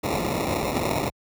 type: noise with sample-and-hold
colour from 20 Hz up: blue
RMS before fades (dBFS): -25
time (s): 0.03-1.1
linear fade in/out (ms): 10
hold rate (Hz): 1575
effects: high-pass 60 Hz 12 dB/octave